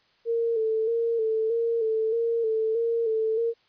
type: tone with vibrato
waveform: sine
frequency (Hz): 451.9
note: A4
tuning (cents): +46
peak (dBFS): -22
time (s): 0.25-3.54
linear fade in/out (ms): 50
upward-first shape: square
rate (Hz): 1.6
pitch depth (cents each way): 40
effects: white hiss -64 dBFS RMS until 3.68 s + resampled to 11025 Hz